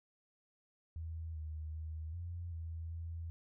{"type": "tone with pitch steps", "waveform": "sine", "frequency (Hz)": [81.3, 77.9, 79.1, 86.4, 82.1, 83.1], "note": ["E2", "D#2", "D#2", "F2", "E2", "E2"], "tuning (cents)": [-23, 3, 29, -18, -6, 15], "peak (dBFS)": -40, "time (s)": [0.96, 3.3], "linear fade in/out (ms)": 0, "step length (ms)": 390, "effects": []}